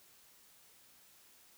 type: silence
effects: white hiss -63 dBFS RMS until 1.57 s